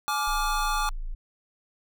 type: chord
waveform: square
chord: D diminished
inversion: second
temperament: just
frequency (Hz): 845.8 / 1174.7 / 1409.6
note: Ab5 / D6 / F6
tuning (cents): +31 / 0 / +16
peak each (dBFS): -30 / -29 / -33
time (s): 0.08-0.89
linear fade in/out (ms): 0
type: tone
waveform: sine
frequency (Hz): 27.5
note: A0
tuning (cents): 0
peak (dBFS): -29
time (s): 0.27-1.15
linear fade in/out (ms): 10
effects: none